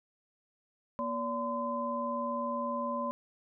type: tone cluster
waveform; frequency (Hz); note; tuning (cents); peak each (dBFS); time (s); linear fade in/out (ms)
sine; 238.6 / 574 / 1023; A#3 / D5 / C6; +41 / -40 / -39; -37 / -36 / -34; 0.99-3.11; 0
effects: none